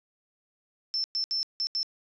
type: tone bursts at uneven times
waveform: sine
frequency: 5330 Hz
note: E8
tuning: 18 cents sharp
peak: -26 dBFS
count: 5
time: 0.94-1.04 / 1.15-1.24 / 1.31-1.43 / 1.6-1.67 / 1.75-1.83 s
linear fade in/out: 0 ms
effects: resampled to 16000 Hz + 11-bit